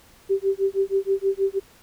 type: tone with tremolo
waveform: sine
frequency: 390 Hz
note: G4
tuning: 9 cents flat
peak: -16 dBFS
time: 0.29-1.6 s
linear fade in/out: 20 ms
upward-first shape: sine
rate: 6.3 Hz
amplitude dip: 100%
effects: pink hiss -53 dBFS RMS until 1.82 s